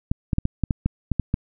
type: clicks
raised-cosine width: 5 ms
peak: -8 dBFS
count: 10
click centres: 0.115 / 0.332 / 0.384 / 0.454 / 0.637 / 0.708 / 0.86 / 1.117 / 1.197 / 1.341 s
effects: none